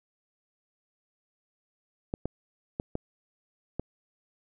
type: clicks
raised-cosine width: 2 ms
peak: -17 dBFS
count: 5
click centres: 2.139 / 2.256 / 2.799 / 2.954 / 3.796 s
effects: none